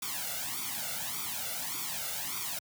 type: noise with flanger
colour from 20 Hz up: white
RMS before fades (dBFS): -36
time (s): 0.02-2.59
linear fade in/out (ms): 5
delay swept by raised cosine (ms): 0.86 to 1.44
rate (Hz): 1.7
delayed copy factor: +0.9
effects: high-pass 100 Hz 12 dB/octave